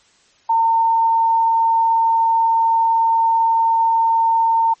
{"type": "tone", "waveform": "sine", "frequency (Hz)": 909, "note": "A#5", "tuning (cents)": -44, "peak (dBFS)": -12, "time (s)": [0.49, 4.74], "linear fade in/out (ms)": 10, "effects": ["white hiss -55 dBFS RMS until 4.8 s", "MP3 32 kbps"]}